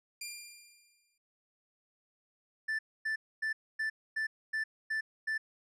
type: tone with exponential decay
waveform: 10% pulse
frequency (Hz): 2395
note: D7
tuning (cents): +33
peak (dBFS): -28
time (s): 0.21-1.18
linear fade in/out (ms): 5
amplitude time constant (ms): 210
type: tone bursts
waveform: triangle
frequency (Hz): 1762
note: A6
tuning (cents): +2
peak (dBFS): -29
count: 8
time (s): 2.68-5.38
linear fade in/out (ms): 10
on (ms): 110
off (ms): 260
effects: low-pass 11000 Hz 12 dB/octave